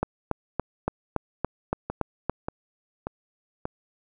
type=two click trains; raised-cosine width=1 ms; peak=-10 / -15 dBFS; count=9 / 4; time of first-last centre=0.03-2.296 / 1.9-3.654 s; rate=3.53 / 1.71 Hz; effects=none